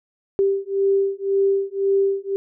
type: beating tone pair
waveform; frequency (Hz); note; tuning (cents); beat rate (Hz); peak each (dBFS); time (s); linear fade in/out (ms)
sine; 392 / 393.9; G4 / G4; 0 / +8; 1.9; -20; 0.39-2.36; 0
effects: none